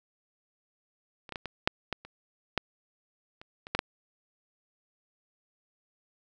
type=clicks; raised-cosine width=0.3 ms; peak=-29 / -21 / -19 / -20 / -6 / -15 / -29 / -10 / -30 / -26 / -11 / -9 dBFS; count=12; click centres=1.292 / 1.323 / 1.358 / 1.457 / 1.675 / 1.927 / 2.05 / 2.577 / 3.415 / 3.669 / 3.75 / 3.791 s; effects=none